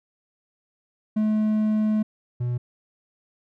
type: tone pair in turn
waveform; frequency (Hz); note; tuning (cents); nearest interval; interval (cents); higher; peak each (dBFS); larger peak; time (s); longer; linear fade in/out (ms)
triangle; 214.8 / 122.13; A3 / B2; -41 / -19; minor seventh; 978; first; -17 / -21; first; 1.16-2.03 / 2.4-2.58; first; 10
effects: none